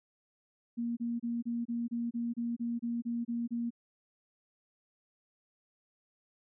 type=tone bursts; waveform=sine; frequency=235.4 Hz; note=A#3; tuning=17 cents sharp; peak=-31 dBFS; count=13; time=0.77-3.706 s; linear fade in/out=20 ms; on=200 ms; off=28 ms; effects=none